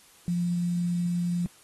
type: tone with quantisation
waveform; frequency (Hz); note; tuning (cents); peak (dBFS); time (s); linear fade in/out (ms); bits
sine; 174.61; F3; 0; -24; 0.28-1.46; 0; 8
effects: white hiss -56 dBFS RMS until 1.63 s + AAC 32 kbps